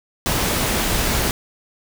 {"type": "noise", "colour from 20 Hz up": "pink", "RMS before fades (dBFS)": -20, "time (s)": [0.26, 1.31], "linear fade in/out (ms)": 0, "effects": []}